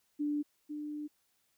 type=tone pair in turn; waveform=sine; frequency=294.2 / 298.1 Hz; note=D4 / D4; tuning=+3 / +26 cents; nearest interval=unison; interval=23 cents; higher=second; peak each=-30 / -37 dBFS; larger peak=first; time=0.19-0.43 / 0.69-1.08 s; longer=second; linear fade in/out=20 ms; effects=white hiss -75 dBFS RMS until 1.57 s